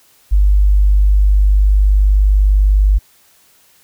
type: tone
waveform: sine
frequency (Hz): 49.9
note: G1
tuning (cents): +32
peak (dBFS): -7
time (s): 0.31-2.99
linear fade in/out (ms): 20
effects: white hiss -51 dBFS RMS until 3.83 s